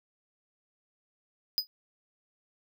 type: tone with exponential decay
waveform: square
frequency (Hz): 4978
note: D#8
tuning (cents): 0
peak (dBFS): -21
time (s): 1.58-1.67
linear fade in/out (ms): 0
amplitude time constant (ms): 18
effects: none